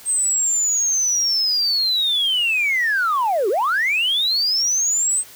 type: linear two-way sweep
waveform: sine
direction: down then up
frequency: 8372 to 356.6 to 8372 Hz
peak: -15 dBFS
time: 0.05-5.24 s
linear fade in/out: 50 ms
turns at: 3.49 s
effects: tanh soft clip ceiling -13 dBFS + white hiss -43 dBFS RMS until 5.35 s